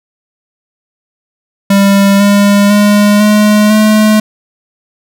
square tone with pitch steps, 198.3 / 202.2 / 206.2 / 210.3 / 214.5 Hz, G3 / G#3 / G#3 / G#3 / A3, +20 / -46 / -12 / +22 / -44 cents, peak -5 dBFS, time 1.7-4.2 s, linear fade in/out 5 ms, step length 500 ms, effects none

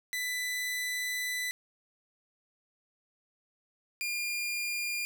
sawtooth tone pair in turn, 1993 / 2409 Hz, B6 / D7, +15 / +43 cents, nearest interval minor third, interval 328 cents, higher second, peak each -28 dBFS, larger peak neither, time 0.13-1.51 / 4.01-5.05 s, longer first, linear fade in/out 0 ms, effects none

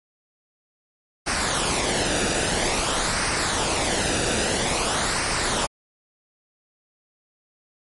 pink noise with flanger, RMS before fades -23 dBFS, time 1.26-5.67 s, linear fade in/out 20 ms, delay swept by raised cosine 0.28 to 0.95 ms, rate 0.5 Hz, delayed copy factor -0.5, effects MP3 48 kbps

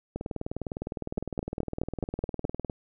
two click trains, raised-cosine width 2 ms, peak -15 / -19 dBFS, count 7 / 51, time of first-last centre 1.18-2.451 / 0.16-2.698 s, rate 4.72 / 19.7 Hz, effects none

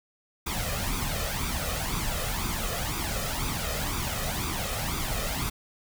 pink noise with flanger, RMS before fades -30 dBFS, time 0.46-5.5 s, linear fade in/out 10 ms, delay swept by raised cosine 0.83 to 1.64 ms, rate 2 Hz, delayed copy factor +0.65, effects none

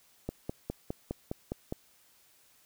click train, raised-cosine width 2 ms, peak -20 dBFS, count 8, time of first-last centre 0.29-1.724 s, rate 4.88 Hz, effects white hiss -64 dBFS RMS until 2.65 s

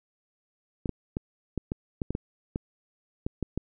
clicks, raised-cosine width 3 ms, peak -16 dBFS, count 12, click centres 0.858 / 0.893 / 1.169 / 1.577 / 1.719 / 2.018 / 2.106 / 2.151 / 2.559 / 3.265 / 3.427 / 3.576 s, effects none

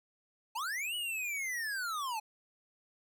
square linear two-way sweep, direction up then down, 830.6 to 2960 to 830.6 Hz, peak -35 dBFS, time 0.55-2.2 s, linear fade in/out 10 ms, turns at 0.95 s, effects none

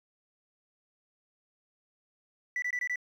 sine tone bursts, 1972 Hz, B6, 3 cents flat, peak -27 dBFS, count 5, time 2.56-2.958 s, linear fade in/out 2 ms, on 62 ms, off 22 ms, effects tanh soft clip ceiling -27 dBFS + 10-bit

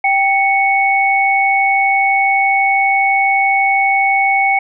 sine tone pair together, 784 / 2217 Hz, G5 / C#7, 0 / 0 cents, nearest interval octave + tritone, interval 1800 cents, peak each -13 dBFS, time 0.04-4.59 s, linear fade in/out 5 ms, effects none

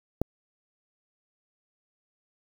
click, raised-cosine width 2 ms, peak -11 dBFS, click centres 0.216 s, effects 7-bit

